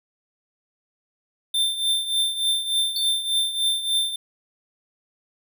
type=tone with tremolo; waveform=square; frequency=3574 Hz; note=A7; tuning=26 cents sharp; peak=-18 dBFS; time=1.54-4.16 s; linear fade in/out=5 ms; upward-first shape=triangle; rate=3.4 Hz; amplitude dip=75%
type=tone with exponential decay; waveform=square; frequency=4435 Hz; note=C#8; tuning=in tune; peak=-23 dBFS; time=2.96-3.13 s; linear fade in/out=2 ms; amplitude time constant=36 ms
effects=none